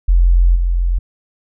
sine tone with level steps, 43.65 Hz, F1, in tune, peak -7 / -12 dBFS, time 0.08-0.99 s, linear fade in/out 10 ms, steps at 0.55 s, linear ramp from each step 10 ms, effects none

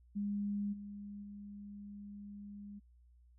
sine tone with level steps, 203.6 Hz, G#3, 34 cents flat, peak -34 / -44 / -46 dBFS, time 0.15-2.8 s, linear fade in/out 20 ms, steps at 0.72 / 1.22 s, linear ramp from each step 20 ms, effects added 60 Hz sine -61 dBFS peak until 3.38 s

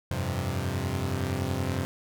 sawtooth chord, F suspended second, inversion none, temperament equal, 87.31 / 98 / 130.81 Hz, F2 / G2 / C3, 0 / 0 / 0 cents, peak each -28 dBFS, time 0.11-1.85 s, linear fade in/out 0 ms, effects none

